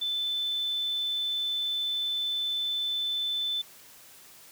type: tone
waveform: sine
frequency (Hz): 3520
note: A7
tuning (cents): 0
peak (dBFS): -27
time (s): 0.01-3.62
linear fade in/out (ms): 10
effects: white hiss -52 dBFS RMS until 4.51 s + high-pass 60 Hz 12 dB/octave